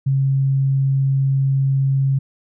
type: tone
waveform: sine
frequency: 135.8 Hz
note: C#3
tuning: 35 cents flat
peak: -14 dBFS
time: 0.06-2.19 s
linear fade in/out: 10 ms
effects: none